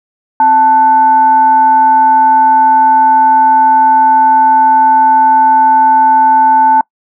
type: tone with frequency modulation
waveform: sine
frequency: 880 Hz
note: A5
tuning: in tune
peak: -4 dBFS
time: 0.4-6.81 s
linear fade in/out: 2 ms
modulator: 618 Hz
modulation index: 0.26
effects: noise-tail reverb RT60 0.1 s tail -25 dB re dry